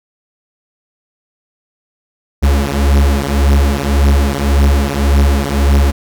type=beating tone pair; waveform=45% pulse; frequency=69.3 / 71.1 Hz; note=C#2 / C#2; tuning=0 / +45 cents; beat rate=1.8 Hz; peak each=-12 dBFS; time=2.42-5.92 s; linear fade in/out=20 ms; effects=none